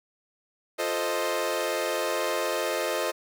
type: chord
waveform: sawtooth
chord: F dominant seventh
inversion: none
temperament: equal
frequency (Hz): 349.2 / 440 / 523.3 / 622.3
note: F4 / A4 / C5 / Eb5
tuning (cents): 0 / 0 / 0 / 0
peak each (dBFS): -30 / -29 / -27 / -26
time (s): 0.78-3.12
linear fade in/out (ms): 20
effects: none